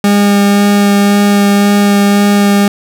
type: tone with vibrato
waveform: 40% pulse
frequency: 202.6 Hz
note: G#3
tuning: 43 cents flat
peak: -5 dBFS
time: 0.04-2.68 s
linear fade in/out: 2 ms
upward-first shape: sine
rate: 1.9 Hz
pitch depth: 9 cents each way
effects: none